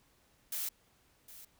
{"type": "noise with echo", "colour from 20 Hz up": "blue", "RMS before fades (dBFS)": -37, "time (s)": [0.52, 0.69], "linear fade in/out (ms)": 5, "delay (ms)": 760, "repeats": 1, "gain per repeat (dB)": -15, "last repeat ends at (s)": 1.45, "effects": ["pink hiss -69 dBFS RMS until 1.59 s"]}